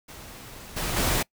pink noise with level steps, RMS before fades -43 / -29 / -24 dBFS, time 0.08-1.23 s, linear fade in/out 10 ms, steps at 0.76 / 0.96 s, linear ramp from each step 10 ms, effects noise-tail reverb RT60 0.1 s tail -23 dB re dry

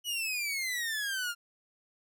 sawtooth exponential sweep, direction down, 2960 to 1386 Hz, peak -28 dBFS, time 0.04-1.35 s, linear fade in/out 50 ms, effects none

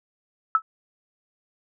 sine tone with exponential decay, 1307 Hz, E6, 15 cents flat, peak -11 dBFS, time 0.55-0.62 s, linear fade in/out 1 ms, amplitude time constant 15 ms, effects none

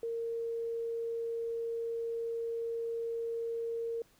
sine tone, 461.3 Hz, A#4, 18 cents flat, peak -33 dBFS, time 0.03-4.02 s, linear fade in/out 2 ms, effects pink hiss -66 dBFS RMS until 4.19 s

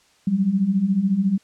sine beating tone pair, 183.5 / 197.5 Hz, F#3 / G3, -14 / +13 cents, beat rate 14 Hz, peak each -23 / -18 dBFS, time 0.27-1.38 s, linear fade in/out 5 ms, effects white hiss -58 dBFS RMS until 1.43 s + low-pass 7000 Hz 12 dB/octave

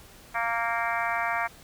harmonic tone with a mistuned harmonic, 231.7 Hz, A#3, 10 cents flat, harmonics 3 / 4 / 5 / 6 / 7 / 8 / 9 / 10, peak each -31 / -32 / -33 / -34 / -34 / -35 / -36 / -36 dBFS, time 0.34-1.48 s, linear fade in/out 20 ms, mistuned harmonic 9, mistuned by +26 cents, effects pink hiss -51 dBFS RMS until 1.63 s

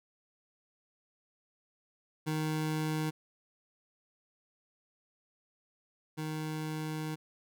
25% pulse tone pair in turn, 155.56 / 155.56 Hz, D#3 / D#3, 0 / 0 cents, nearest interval unison, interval 0 cents, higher neither, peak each -27 / -31 dBFS, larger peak first, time 2.26-3.11 / 6.17-7.16 s, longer second, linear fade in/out 20 ms, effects none

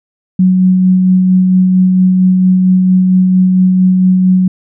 sine tone with tremolo, 185 Hz, F#3, in tune, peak -4 dBFS, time 0.39-4.48 s, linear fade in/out 5 ms, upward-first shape sine, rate 4.4 Hz, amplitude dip 25%, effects none

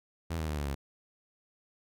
sawtooth tone with pitch steps, 82.41 / 78.87 / 75.48 / 72.24 / 69.14 Hz, E2 / D#2 / D2 / D2 / C#2, 0 / +24 / +48 / -28 / -4 cents, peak -28 dBFS, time 0.3-0.75 s, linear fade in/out 10 ms, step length 90 ms, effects none

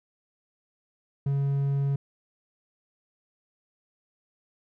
triangle tone, 139.3 Hz, C#3, 9 cents sharp, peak -21 dBFS, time 1.26-1.96 s, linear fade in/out 5 ms, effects none

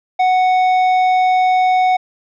sine tone with tanh clipping, 740 Hz, F#5, in tune, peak -12 dBFS, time 0.19-1.97 s, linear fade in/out 10 ms, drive 9 dB, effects none

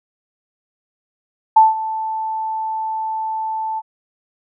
sine tone with ADSR envelope, 880 Hz, A5, in tune, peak -4 dBFS, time 1.56-3.82 s, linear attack 9 ms, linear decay 170 ms, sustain -16 dB, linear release 40 ms, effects none

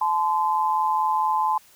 sine tone pair together, 864 / 1028.4 Hz, A5 / C6, -32 / -30 cents, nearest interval minor third, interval 302 cents, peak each -22 dBFS, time 0.01-1.58 s, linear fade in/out 5 ms, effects white hiss -54 dBFS RMS until 1.75 s

